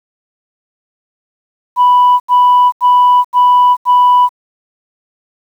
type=tone bursts; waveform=sine; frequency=987.8 Hz; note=B5; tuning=in tune; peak=-3 dBFS; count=5; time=1.76-4.292 s; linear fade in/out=50 ms; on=440 ms; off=83 ms; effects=tanh soft clip ceiling -2 dBFS + 7-bit